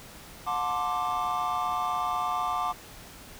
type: chord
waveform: triangle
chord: D dominant seventh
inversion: first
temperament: equal with one note detuned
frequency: 724.3 / 880 / 1046.5 / 1174.7 Hz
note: F#5 / A5 / C6 / D6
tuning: -37 / 0 / 0 / 0 cents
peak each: -30 / -32 / -32 / -28 dBFS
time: 0.46-2.73 s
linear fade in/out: 20 ms
effects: pink hiss -47 dBFS RMS until 3.39 s